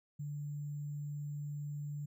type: tone with sample-and-hold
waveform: sine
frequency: 146.3 Hz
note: D3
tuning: 6 cents flat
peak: -38 dBFS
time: 0.19-2.06 s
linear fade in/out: 10 ms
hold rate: 7350 Hz
effects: none